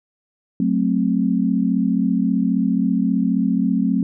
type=chord; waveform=sine; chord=F# diminished; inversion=none; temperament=equal with one note detuned; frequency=185 / 220 / 263.7 Hz; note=F#3 / A3 / C4; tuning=0 / 0 / +14 cents; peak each=-20 dBFS; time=0.6-4.03 s; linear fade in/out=2 ms; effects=none